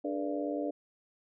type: harmonic tone with a mistuned harmonic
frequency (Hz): 98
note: G2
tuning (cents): 0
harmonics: 3 / 4 / 5 / 6 / 7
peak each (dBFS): -34 / -40 / -39 / -37 / -42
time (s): 0.04-0.71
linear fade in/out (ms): 10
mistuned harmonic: 4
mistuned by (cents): +120
effects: none